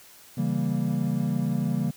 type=chord; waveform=triangle; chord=C# diminished seventh; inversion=none; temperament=equal; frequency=138.59 / 164.81 / 196 / 233.1 Hz; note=C#3 / E3 / G3 / Bb3; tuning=0 / 0 / 0 / 0 cents; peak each=-27 dBFS; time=0.37-1.91 s; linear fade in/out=10 ms; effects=white hiss -51 dBFS RMS until 1.96 s